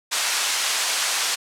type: band-pass noise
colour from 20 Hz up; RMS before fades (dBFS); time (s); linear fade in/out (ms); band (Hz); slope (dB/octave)
white; -23; 0.11-1.36; 20; 780 to 7700; 12
effects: low-pass 12000 Hz 12 dB/octave